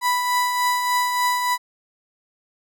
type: tone with tremolo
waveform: 35% pulse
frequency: 987.8 Hz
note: B5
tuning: in tune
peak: -15 dBFS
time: 0.01-1.58 s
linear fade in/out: 50 ms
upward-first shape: triangle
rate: 3.4 Hz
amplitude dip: 45%
effects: none